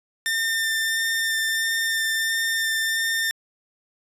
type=tone with vibrato; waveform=sawtooth; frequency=1800 Hz; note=A6; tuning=39 cents sharp; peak=-18 dBFS; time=0.26-3.31 s; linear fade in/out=0 ms; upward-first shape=sine; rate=1.5 Hz; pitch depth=10 cents each way; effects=resampled to 32000 Hz